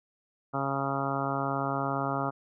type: harmonic tone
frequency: 137.6 Hz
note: C#3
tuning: 12 cents flat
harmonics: 1 / 2 / 3 / 4 / 5 / 6 / 7 / 8 / 9 / 10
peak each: -35 / -35 / -39 / -38 / -35 / -37 / -38 / -40 / -35 / -39 dBFS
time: 0.53-2.31 s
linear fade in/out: 20 ms
effects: none